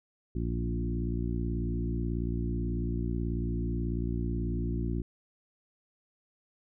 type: harmonic tone with a mistuned harmonic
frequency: 58.27 Hz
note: A#1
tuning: in tune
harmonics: 1 / 2 / 3 / 4 / 5 / 6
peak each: -32 / -35 / -37 / -38 / -39 / -40 dBFS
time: 0.35-5.02 s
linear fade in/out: 5 ms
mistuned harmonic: 2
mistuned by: -16 cents
effects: none